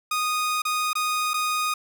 sawtooth tone with dropouts, 1239 Hz, D#6, 8 cents flat, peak -19 dBFS, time 0.11-1.74 s, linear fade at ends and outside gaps 5 ms, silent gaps 0.62-0.651 / 0.932-0.953 / 1.335-1.34 s, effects none

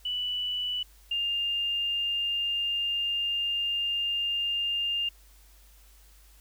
sine tone pair in turn, 2966 / 2806 Hz, F#7 / F7, +4 / +8 cents, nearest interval minor second, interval 96 cents, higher first, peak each -28 / -26 dBFS, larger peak second, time 0.05-0.83 / 1.11-5.09 s, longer second, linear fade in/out 5 ms, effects added 50 Hz sine -54 dBFS peak until 6.4 s + white hiss -60 dBFS RMS until 6.4 s

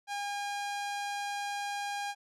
sawtooth tone with low-pass filter, 811 Hz, G#5, 41 cents flat, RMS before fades -36 dBFS, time 0.07-2.15 s, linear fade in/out 50 ms, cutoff 8800 Hz, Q 0.72, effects none

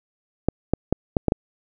clicks, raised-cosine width 2 ms, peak -4 dBFS, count 6, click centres 0.486 / 0.736 / 0.926 / 1.168 / 1.283 / 1.321 s, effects none

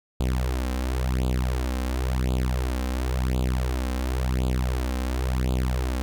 sawtooth tone with flanger, 63.4 Hz, B1, 46 cents sharp, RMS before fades -25 dBFS, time 0.2-6.02 s, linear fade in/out 0 ms, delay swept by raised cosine 0.26 to 3.86 ms, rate 0.94 Hz, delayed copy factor +0.85, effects none

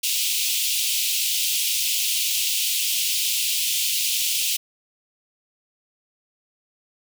pink high-pass noise, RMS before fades -23 dBFS, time 0.03-4.57 s, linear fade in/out 10 ms, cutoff 2600 Hz, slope 48 dB/octave, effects none

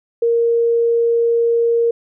sine tone, 466.2 Hz, A#4, in tune, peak -12 dBFS, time 0.22-1.91 s, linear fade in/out 5 ms, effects none

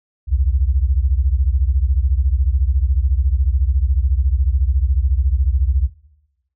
sine beating tone pair, 61.74 / 75.74 Hz, B1 / D#2, 0 / -46 cents, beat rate 14 Hz, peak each -15 / -17 dBFS, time 0.27-5.9 s, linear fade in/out 50 ms, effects noise-tail reverb RT60 0.9 s tail -20 dB re dry

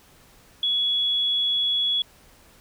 sine tone, 3375 Hz, G#7, 27 cents sharp, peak -20 dBFS, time 0.63-2.02 s, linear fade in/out 2 ms, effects pink hiss -54 dBFS RMS until 2.6 s

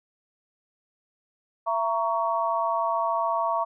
sine chord, A# diminished, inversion second, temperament just, 671.3 / 932.3 / 1118.8 Hz, E5 / A#5 / C#6, +31 / 0 / +16 cents, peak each -27 dBFS, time 1.66-3.65 s, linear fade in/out 20 ms, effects none

